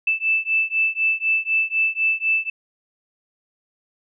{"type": "beating tone pair", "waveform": "sine", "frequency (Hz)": [2637, 2641], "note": ["E7", "E7"], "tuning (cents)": [0, 3], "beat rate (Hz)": 4, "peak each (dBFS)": -21, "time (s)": [0.07, 2.5], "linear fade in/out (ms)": 5, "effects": []}